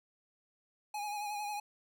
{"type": "tone with vibrato", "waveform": "square", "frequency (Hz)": 830.6, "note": "G#5", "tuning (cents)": 0, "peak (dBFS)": -37, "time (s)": [0.94, 1.6], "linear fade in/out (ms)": 5, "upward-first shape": "sine", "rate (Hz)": 11, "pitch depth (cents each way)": 36, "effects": []}